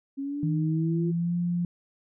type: linear sweep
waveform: sine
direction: up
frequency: 272.2 to 349.2 Hz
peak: -29 dBFS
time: 0.17-1.12 s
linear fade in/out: 20 ms
type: tone with pitch glide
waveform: sine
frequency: 158.9 to 174.29 Hz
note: D#3 to F3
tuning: +37 to -3 cents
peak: -24 dBFS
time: 0.43-1.65 s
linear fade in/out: 2 ms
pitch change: +160 cents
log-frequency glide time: 0.73-1.36 s
effects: none